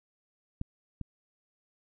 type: clicks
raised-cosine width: 5 ms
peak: -21 / -24 dBFS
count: 2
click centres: 0.614 / 1.013 s
effects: none